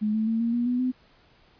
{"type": "tone with pitch steps", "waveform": "sine", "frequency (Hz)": [212.3, 218.8, 225.4, 232.3, 239.4, 246.7, 254.2], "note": ["G#3", "A3", "A3", "A#3", "A#3", "B3", "C4"], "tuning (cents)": [38, -9, 42, -6, 46, -2, -50], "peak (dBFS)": -22, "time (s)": [0.01, 0.92], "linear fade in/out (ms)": 20, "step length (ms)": 130, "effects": ["pink hiss -59 dBFS RMS until 1.59 s", "resampled to 11025 Hz"]}